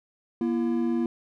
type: tone pair together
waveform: triangle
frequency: 238.7 / 337.6 Hz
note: A#3 / E4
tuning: +41 / +41 cents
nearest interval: tritone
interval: 600 cents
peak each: -23 / -25 dBFS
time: 0.41-1.06 s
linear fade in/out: 2 ms
effects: none